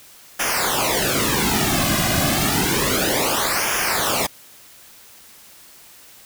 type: noise with flanger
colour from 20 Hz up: pink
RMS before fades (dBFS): -20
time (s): 0.39-4.27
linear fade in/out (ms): 10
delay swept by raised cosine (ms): 0.24 to 2.24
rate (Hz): 0.3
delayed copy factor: -0.9
effects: white hiss -46 dBFS RMS until 6.25 s